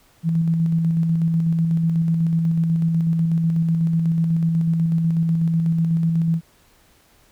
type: tone with tremolo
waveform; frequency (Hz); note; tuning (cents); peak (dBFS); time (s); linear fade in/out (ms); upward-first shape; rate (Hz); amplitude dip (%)
sine; 164.81; E3; 0; -15; 0.23-6.41; 50; square; 8.1; 25
effects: pink hiss -56 dBFS RMS until 7.31 s